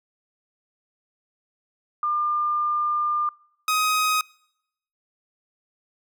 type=tone pair in turn; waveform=sine / sawtooth; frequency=1200 / 1257.1 Hz; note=D6 / D#6; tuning=+37 / +17 cents; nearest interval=minor second; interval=80 cents; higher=second; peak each=-21 / -16 dBFS; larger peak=second; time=2.03-3.29 / 3.68-4.21 s; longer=first; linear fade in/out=2 ms; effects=noise-tail reverb RT60 0.8 s tail -26 dB re dry